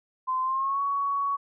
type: tone with pitch glide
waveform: sine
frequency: 1033 to 1120 Hz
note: C6 to C#6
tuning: -22 to +18 cents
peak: -24 dBFS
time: 0.27-1.37 s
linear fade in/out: 20 ms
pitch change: +140 cents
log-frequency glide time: 0.42-0.81 s
effects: none